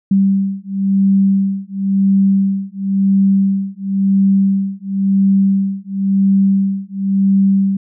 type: beating tone pair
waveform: sine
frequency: 194.7 / 195.66 Hz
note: G3 / G3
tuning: -12 / -3 cents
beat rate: 0.96 Hz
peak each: -14 dBFS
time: 0.11-7.77 s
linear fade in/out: 5 ms
effects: none